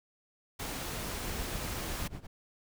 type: noise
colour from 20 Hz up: pink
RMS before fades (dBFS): -38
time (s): 0.59-2.08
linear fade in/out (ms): 10
type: noise with tremolo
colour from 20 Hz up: brown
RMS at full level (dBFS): -37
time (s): 1.27-2.27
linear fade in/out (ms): 10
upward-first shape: sine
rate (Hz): 8.2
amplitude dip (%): 85
effects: none